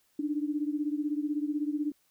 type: beating tone pair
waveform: sine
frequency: 292.1 / 308.1 Hz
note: D4 / D#4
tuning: -9 / -17 cents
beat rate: 16 Hz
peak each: -30 / -33 dBFS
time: 0.19-1.92 s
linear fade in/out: 5 ms
effects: white hiss -70 dBFS RMS until 2.1 s